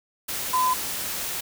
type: tone in noise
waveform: sine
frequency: 1014 Hz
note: B5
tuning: 45 cents sharp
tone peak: -19 dBFS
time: 0.53-0.74 s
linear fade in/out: 10 ms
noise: white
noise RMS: -30 dBFS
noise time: 0.28-1.41 s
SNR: +8 dB
effects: none